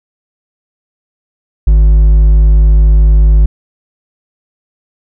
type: tone with hard clipping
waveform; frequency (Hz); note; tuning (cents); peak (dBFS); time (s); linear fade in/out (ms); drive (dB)
triangle; 52.3; G#1; +13; -4; 1.67-3.46; 5; 7
effects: none